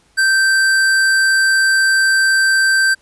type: tone with hard clipping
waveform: sine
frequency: 1561 Hz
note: G6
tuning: 8 cents flat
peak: -12 dBFS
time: 0.17-2.95 s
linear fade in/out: 20 ms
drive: 18 dB
effects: pink hiss -55 dBFS RMS until 3.01 s + resampled to 24000 Hz